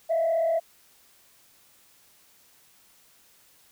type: tone with frequency modulation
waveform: sine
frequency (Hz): 660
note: E5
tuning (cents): +2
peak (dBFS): -20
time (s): 0.09-0.6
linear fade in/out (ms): 20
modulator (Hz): 36.2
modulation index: 0.59
effects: tanh soft clip ceiling -18 dBFS + white hiss -59 dBFS RMS until 3.71 s